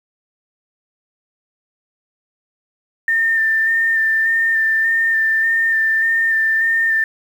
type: tone with vibrato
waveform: sine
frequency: 1800 Hz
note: A6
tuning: 39 cents sharp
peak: -13 dBFS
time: 3.08-7.04 s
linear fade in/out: 2 ms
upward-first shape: square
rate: 1.7 Hz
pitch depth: 15 cents each way
effects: 7-bit